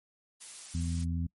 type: noise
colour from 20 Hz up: blue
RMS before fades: -43 dBFS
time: 0.4-1.05 s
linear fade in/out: 20 ms
type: harmonic tone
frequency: 84.2 Hz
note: E2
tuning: 37 cents sharp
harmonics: 1 / 2 / 3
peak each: -31 / -35 / -39 dBFS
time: 0.74-1.27 s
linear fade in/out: 10 ms
effects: noise-tail reverb RT60 0.1 s tail -24 dB re dry + MP3 48 kbps